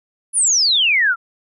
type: exponential sweep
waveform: sine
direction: down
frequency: 10370 to 1318.5 Hz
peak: -12 dBFS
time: 0.33-1.16 s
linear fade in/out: 50 ms
effects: none